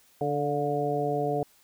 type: harmonic tone with a mistuned harmonic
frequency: 146.1 Hz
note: D3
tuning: 9 cents flat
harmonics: 1 / 2 / 3 / 4 / 5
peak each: -33 / -34 / -29 / -33 / -30 dBFS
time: 0.21-1.43 s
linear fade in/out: 2 ms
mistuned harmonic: 5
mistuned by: -34 cents
effects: white hiss -61 dBFS RMS until 1.63 s